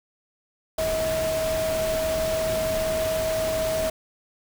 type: tone in noise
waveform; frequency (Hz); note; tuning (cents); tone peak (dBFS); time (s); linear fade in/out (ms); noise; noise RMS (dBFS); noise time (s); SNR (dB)
sine; 639; D#5; +46; -23; 0.78-3.9; 5; pink; -31; 0.78-3.9; +5
effects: none